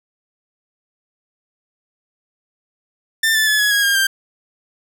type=tone with pitch steps; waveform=sawtooth; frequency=1790 / 1753.2 / 1717.1 / 1681.7 / 1647.1 / 1613.2 / 1580 Hz; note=A6 / A6 / A6 / G#6 / G#6 / G6 / G6; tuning=+29 / -7 / -43 / +21 / -15 / +49 / +13 cents; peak=-10 dBFS; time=3.23-4.07 s; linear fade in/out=5 ms; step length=120 ms; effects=none